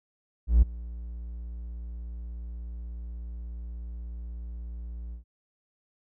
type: tone with ADSR envelope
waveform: triangle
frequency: 58.27 Hz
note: A#1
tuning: in tune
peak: -10 dBFS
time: 0.47-5.24 s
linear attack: 150 ms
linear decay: 13 ms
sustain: -23 dB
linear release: 110 ms
effects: tanh soft clip ceiling -8 dBFS